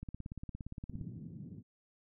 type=click train; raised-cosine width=5 ms; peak=-30 dBFS; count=18; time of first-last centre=0.03-1.013 s; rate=17.3 Hz
type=band-pass noise; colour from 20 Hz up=pink; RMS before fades=-47 dBFS; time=0.89-1.63 s; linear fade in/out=50 ms; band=110 to 240 Hz; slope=24 dB/octave
effects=none